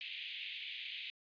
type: band-pass noise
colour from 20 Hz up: white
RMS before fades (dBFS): -45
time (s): 0.01-1.1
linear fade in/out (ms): 0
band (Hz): 2200 to 3600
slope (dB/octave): 48
effects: resampled to 11025 Hz